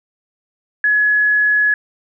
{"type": "tone", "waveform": "sine", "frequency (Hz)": 1692, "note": "G#6", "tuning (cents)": 32, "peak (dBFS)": -11, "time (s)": [0.84, 1.74], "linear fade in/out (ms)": 2, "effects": []}